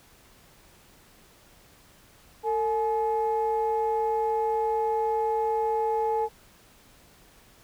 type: tone pair together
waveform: sine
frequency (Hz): 450 / 849.5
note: A4 / G#5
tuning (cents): +39 / +39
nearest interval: major seventh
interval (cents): 1100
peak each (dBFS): -25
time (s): 2.43-6.29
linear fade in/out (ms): 50
effects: tanh soft clip ceiling -17 dBFS + pink hiss -56 dBFS RMS until 7.63 s